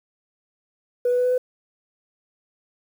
sine tone with pitch steps, 489.9 / 493.3 / 496.7 / 500.2 / 503.7 Hz, B4 / B4 / B4 / B4 / B4, -14 / -2 / +10 / +22 / +34 cents, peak -16 dBFS, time 1.05-1.38 s, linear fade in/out 5 ms, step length 66 ms, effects tanh soft clip ceiling -14 dBFS + 8-bit

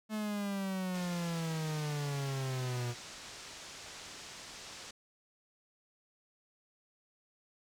45% pulse exponential sweep, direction down, 217.6 to 119.2 Hz, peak -34 dBFS, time 0.09-2.95 s, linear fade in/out 50 ms
white low-pass noise, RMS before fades -49 dBFS, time 0.94-4.91 s, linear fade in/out 5 ms, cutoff 7000 Hz, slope 24 dB/octave
effects none

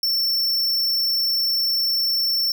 square tone, 5410 Hz, E8, 44 cents sharp, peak -19 dBFS, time 0.03-2.52 s, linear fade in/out 2 ms, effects none

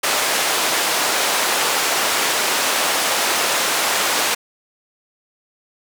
pink band-pass noise, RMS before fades -19 dBFS, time 0.03-4.35 s, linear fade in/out 10 ms, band 570 to 12000 Hz, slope 12 dB/octave, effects none

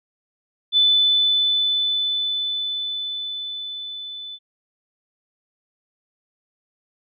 sine tone with level ramp, 3503 Hz, A7, 8 cents flat, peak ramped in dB -12 to -32 dBFS, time 0.72-4.39 s, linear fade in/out 50 ms, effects none

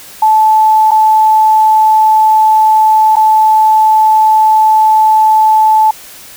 sine tone with dropouts, 870 Hz, A5, 20 cents flat, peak -4 dBFS, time 0.22-5.91 s, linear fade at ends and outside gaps 5 ms, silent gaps 0.909-0.915 / 3.157-3.166 s, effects white hiss -33 dBFS RMS until 6.36 s

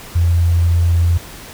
sine tone, 85.4 Hz, F2, 38 cents flat, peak -10 dBFS, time 0.15-1.18 s, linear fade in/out 10 ms, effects pink hiss -35 dBFS RMS until 1.53 s

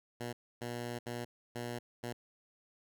10% pulse tone bursts at uneven times, 120 Hz, B2, 49 cents flat, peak -30 dBFS, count 5, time 0.2-0.33 / 0.61-0.99 / 1.06-1.25 / 1.55-1.79 / 2.03-2.13 s, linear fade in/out 10 ms, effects none

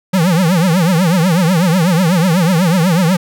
square tone with vibrato, 174.61 Hz, F3, in tune, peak -10 dBFS, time 0.13-3.17 s, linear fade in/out 10 ms, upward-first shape triangle, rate 8.1 Hz, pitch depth 220 cents each way, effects none

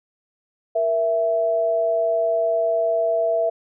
sine tone pair together, 470.3 / 661.2 Hz, A#4 / E5, +15 / +5 cents, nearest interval tritone, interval 590 cents, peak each -25 / -18 dBFS, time 0.75-3.5 s, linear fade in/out 10 ms, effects none

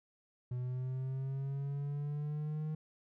triangle linear sweep, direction up, 123.47 to 155.56 Hz, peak -33 dBFS, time 0.51-2.75 s, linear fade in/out 5 ms, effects none

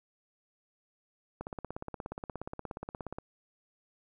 click train, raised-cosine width 1 ms, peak -24 dBFS, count 31, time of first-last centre 1.41-3.185 s, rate 16.9 Hz, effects 11-bit

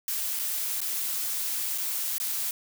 blue noise with dropouts, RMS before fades -30 dBFS, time 0.08-2.51 s, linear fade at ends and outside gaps 1 ms, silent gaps 0.391-0.395 / 0.805-0.815 / 1.778-1.782 / 2.182-2.2 s, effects none

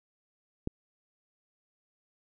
click, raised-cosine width 3 ms, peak -18 dBFS, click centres 0.674 s, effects none

